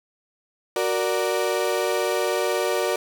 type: chord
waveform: 35% pulse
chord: Gb augmented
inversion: none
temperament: equal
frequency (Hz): 370 / 466.2 / 587.3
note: Gb4 / Bb4 / D5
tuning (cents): 0 / 0 / 0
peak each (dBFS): -24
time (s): 0.76-2.96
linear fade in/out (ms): 2
effects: none